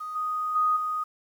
sine tone with level steps, 1244.5 Hz, D#6, in tune, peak -32 / -26 / -20 / -26 dBFS, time 0-1.04 s, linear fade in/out 10 ms, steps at 0.15 / 0.55 / 0.76 s, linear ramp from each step 10 ms, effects 9-bit

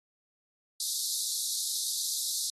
pink high-pass noise, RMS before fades -32 dBFS, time 0.8-2.5 s, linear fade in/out 2 ms, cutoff 3700 Hz, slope 96 dB/octave, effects AAC 32 kbps

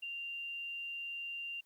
sine tone, 2781 Hz, F7, 8 cents flat, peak -39 dBFS, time 0.02-1.61 s, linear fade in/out 10 ms, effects white hiss -75 dBFS RMS until 1.65 s

